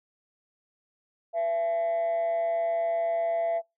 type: tone with frequency modulation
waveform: sine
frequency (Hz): 672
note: E5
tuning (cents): +33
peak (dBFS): -22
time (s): 1.33-3.62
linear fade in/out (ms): 50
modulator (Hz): 181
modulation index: 0.24
effects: noise-tail reverb RT60 0.2 s tail -25 dB re dry + tanh soft clip ceiling -23 dBFS